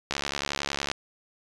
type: click train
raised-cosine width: 0.2 ms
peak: -10 dBFS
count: 58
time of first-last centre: 0.11-0.915 s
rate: 70.8 Hz
effects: resampled to 22050 Hz